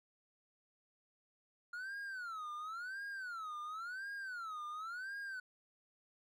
triangle tone with vibrato, 1400 Hz, F6, 4 cents sharp, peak -40 dBFS, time 1.73-5.4 s, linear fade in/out 5 ms, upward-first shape sine, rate 0.94 Hz, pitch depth 260 cents each way, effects none

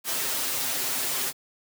white noise with comb filter, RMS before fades -28 dBFS, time 0.04-1.33 s, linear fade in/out 50 ms, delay 7.6 ms, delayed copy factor +0.75, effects high-pass 150 Hz 12 dB/octave

